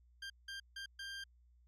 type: tone bursts at uneven times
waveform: 20% pulse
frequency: 1589 Hz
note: G6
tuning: 23 cents sharp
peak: -39 dBFS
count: 4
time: 0.22-0.3 / 0.48-0.6 / 0.76-0.86 / 0.99-1.24 s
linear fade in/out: 5 ms
effects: added 60 Hz sine -64 dBFS peak until 1.67 s + low-pass 8000 Hz 12 dB/octave